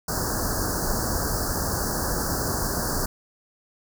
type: band-stop noise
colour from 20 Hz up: pink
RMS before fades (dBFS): -26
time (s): 0.08-3.06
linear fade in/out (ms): 5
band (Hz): 1700 to 4500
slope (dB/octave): 96
effects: none